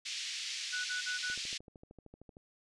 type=band-pass noise; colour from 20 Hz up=white; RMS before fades=-40 dBFS; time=0.05-1.58 s; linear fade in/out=10 ms; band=2200 to 5800 Hz; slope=24 dB/octave
type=tone bursts; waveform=sine; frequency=1480 Hz; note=F#6; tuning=in tune; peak=-35 dBFS; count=4; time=0.72-1.354 s; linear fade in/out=20 ms; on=130 ms; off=38 ms
type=click train; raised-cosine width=2 ms; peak=-39 dBFS; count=15; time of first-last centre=1.3-2.369 s; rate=13.1 Hz
effects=resampled to 24000 Hz